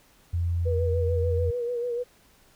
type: tone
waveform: sine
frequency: 85.8 Hz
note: F2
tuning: 30 cents flat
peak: -23 dBFS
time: 0.33-1.51 s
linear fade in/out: 10 ms
type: tone with vibrato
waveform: sine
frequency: 481.1 Hz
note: B4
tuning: 45 cents flat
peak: -26 dBFS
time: 0.65-2.04 s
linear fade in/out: 20 ms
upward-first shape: sine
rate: 6.8 Hz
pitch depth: 43 cents each way
effects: pink hiss -59 dBFS RMS until 2.55 s